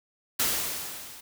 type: noise with level ramp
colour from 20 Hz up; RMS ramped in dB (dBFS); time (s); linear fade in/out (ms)
white; -24 to -46; 0.39-1.21; 10
effects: none